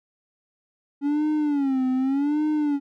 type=tone with vibrato; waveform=triangle; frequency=280.3 Hz; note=C#4; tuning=19 cents sharp; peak=-18 dBFS; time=1.01-2.8 s; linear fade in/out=50 ms; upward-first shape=sine; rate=0.85 Hz; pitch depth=150 cents each way; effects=none